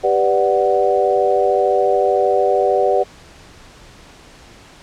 sine chord, G major seventh, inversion none, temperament equal, 392 / 493.9 / 587.3 / 740 Hz, G4 / B4 / D5 / F#5, 0 / 0 / 0 / 0 cents, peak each -18 dBFS, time 0.03-3.04 s, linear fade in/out 20 ms, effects pink hiss -43 dBFS RMS until 4.82 s + low-pass 7000 Hz 12 dB/octave

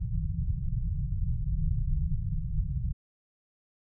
pink low-pass noise, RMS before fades -29 dBFS, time 0-2.93 s, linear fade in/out 20 ms, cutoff 170 Hz, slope 96 dB/octave, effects none

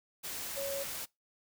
sine tone in noise, 554.4 Hz, C#5, in tune, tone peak -35 dBFS, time 0.56-0.84 s, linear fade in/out 20 ms, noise white, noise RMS -40 dBFS, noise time 0.23-1.06 s, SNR +2 dB, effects noise-tail reverb RT60 0.2 s tail -24 dB re dry

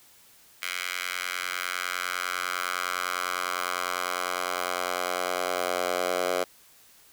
10% pulse tone with high-pass filter sweep, 89.9 Hz, F#2, 49 cents flat, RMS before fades -30 dBFS, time 0.62-6.44 s, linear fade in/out 5 ms, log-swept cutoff 2000 to 590 Hz, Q 1.9, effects white hiss -56 dBFS RMS until 7.12 s

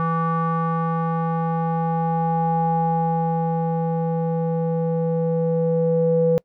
square tone with low-pass filter sweep, 164.81 Hz, E3, in tune, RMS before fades -21 dBFS, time 0-6.38 s, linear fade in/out 0 ms, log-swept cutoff 1200 to 500 Hz, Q 6.4, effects noise-tail reverb RT60 0.1 s tail -24 dB re dry

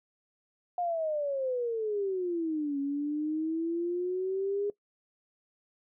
sine exponential two-way sweep, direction down then up, 718 to 277.2 to 412.1 Hz, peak -28 dBFS, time 0.78-4.7 s, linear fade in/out 2 ms, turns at 2.79 s, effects noise-tail reverb RT60 0.1 s tail -20 dB re dry

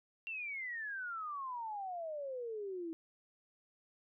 sine exponential sweep, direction down, 2753 to 320 Hz, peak -39 dBFS, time 0.27-2.93 s, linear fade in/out 0 ms, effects none

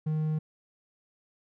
triangle tone, 155.2 Hz, D#3, 4 cents flat, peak -24 dBFS, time 0.06-0.39 s, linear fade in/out 10 ms, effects none

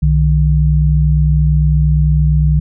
sine tone pair together, 63.54 / 152.3 Hz, B1 / D#3, +50 / -37 cents, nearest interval octave + minor third, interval 1513 cents, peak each -11 dBFS, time 0.02-2.6 s, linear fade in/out 10 ms, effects none

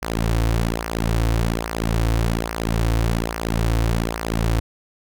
sawtooth tone with flanger, 56.4 Hz, A1, 44 cents sharp, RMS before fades -21 dBFS, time 0.02-4.6 s, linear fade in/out 5 ms, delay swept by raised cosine 0.26 to 5.06 ms, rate 1.2 Hz, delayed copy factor -0.75, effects none

